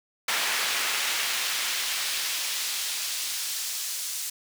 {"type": "noise with high-pass filter sweep", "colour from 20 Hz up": "brown", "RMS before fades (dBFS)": -29, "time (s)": [0.28, 4.3], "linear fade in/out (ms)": 5, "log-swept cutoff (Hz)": [1800, 6300], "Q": 0.79, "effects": []}